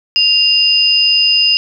sine tone pair together, 2800 / 4989 Hz, F7 / D#8, +4 / +4 cents, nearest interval minor seventh, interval 1000 cents, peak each -11 dBFS, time 0.16-1.57 s, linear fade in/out 0 ms, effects none

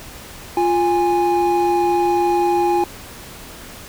triangle tone pair together, 349.4 / 824.8 Hz, F4 / G#5, +1 / -12 cents, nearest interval octave + minor third, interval 1487 cents, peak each -15 dBFS, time 0.57-2.84 s, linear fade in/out 2 ms, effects pink hiss -37 dBFS RMS until 3.88 s

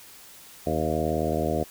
harmonic tone with a mistuned harmonic, 78.7 Hz, D#2, 20 cents sharp, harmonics 1 / 2 / 3 / 4 / 5 / 6 / 7 / 8 / 9, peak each -32 / -32 / -32 / -32 / -32 / -32 / -32 / -32 / -32 dBFS, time 0.66-1.64 s, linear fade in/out 10 ms, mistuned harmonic 9, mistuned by -18 cents, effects white hiss -48 dBFS RMS until 1.7 s

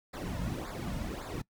brown noise with flanger, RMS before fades -37 dBFS, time 0.13-1.42 s, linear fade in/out 10 ms, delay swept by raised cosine 0.33 to 2.63 ms, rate 1.8 Hz, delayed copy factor -0.85, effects noise-tail reverb RT60 0.1 s tail -22 dB re dry

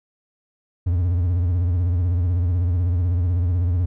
triangle tone with vibrato, 88 Hz, F2, 14 cents sharp, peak -15 dBFS, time 0.86-3.86 s, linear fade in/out 10 ms, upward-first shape sine, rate 16 Hz, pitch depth 100 cents each way, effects none

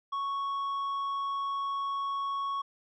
sine tone with tanh clipping, 1108.7 Hz, C#6, in tune, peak -31 dBFS, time 0.12-2.62 s, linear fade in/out 10 ms, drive 5 dB, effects none

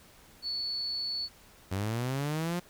sine tone, 4435 Hz, C#8, in tune, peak -31 dBFS, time 0.42-1.29 s, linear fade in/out 50 ms
sawtooth linear sweep, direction up, 92 to 179.2 Hz, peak -26 dBFS, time 1.71-2.6 s, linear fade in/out 10 ms
effects pink hiss -57 dBFS RMS until 2.69 s

